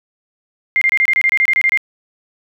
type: tone bursts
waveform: sine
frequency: 2100 Hz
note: C7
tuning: 6 cents sharp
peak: -10 dBFS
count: 13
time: 0.76-1.774 s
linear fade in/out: 0 ms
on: 54 ms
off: 26 ms
effects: none